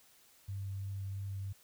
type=tone with vibrato; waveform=sine; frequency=98 Hz; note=G2; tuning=in tune; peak=-37 dBFS; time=0.48-1.53 s; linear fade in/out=10 ms; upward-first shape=sine; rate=3 Hz; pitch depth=9 cents each way; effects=white hiss -64 dBFS RMS until 1.63 s